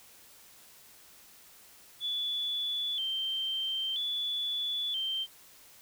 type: tone with vibrato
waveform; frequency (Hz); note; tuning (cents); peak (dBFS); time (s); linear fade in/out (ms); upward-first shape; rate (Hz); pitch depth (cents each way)
sine; 3285; G#7; -20; -30; 2-5.27; 50; square; 0.51; 82
effects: white hiss -56 dBFS RMS until 5.81 s